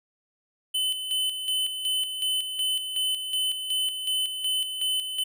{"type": "tone with tremolo", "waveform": "square", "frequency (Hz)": 3031, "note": "F#7", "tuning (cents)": 41, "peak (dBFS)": -24, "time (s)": [0.74, 5.24], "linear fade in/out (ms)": 10, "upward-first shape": "square", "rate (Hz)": 2.7, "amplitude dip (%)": 55, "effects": []}